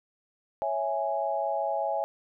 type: chord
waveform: sine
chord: C# minor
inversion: none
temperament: equal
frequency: 554.4 / 659.3 / 830.6 Hz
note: C#5 / E5 / G#5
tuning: 0 / 0 / 0 cents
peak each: -32 / -30 / -30 dBFS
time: 0.62-2.04 s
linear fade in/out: 0 ms
effects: none